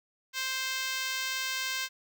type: tone with high-pass filter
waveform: 5% pulse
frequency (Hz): 523.3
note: C5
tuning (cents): 0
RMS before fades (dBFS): -33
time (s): 0.33-1.89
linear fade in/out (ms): 50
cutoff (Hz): 1400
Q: 1.3
effects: none